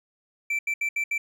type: tone bursts at uneven times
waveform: triangle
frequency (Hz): 2335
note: D7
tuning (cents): -11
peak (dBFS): -22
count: 5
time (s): 0.5-0.59 / 0.67-0.74 / 0.81-0.89 / 0.96-1.04 / 1.11-1.18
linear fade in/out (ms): 5
effects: none